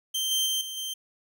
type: tone with level steps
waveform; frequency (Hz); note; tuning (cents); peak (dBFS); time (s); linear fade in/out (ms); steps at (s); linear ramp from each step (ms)
sawtooth; 3136; G7; 0; -23 / -20 / -22 / -31 / -28; 0.14-0.94; 10; 0.31 / 0.46 / 0.61 / 0.77; 2
effects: none